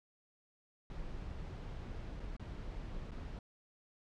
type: noise with dropouts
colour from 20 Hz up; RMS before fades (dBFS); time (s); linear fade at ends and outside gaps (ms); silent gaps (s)
brown; -44; 0.9-3.39; 1; 2.197-2.201 / 2.366-2.396 / 3.109-3.117
effects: low-pass 5000 Hz 12 dB/octave